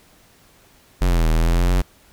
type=linear two-way sweep; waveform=square; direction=down then up; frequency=46.25 to 39.47 to 46.25 Hz; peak=-15 dBFS; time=1.01-1.82 s; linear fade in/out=10 ms; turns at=1.29 s; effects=pink hiss -53 dBFS RMS until 2.12 s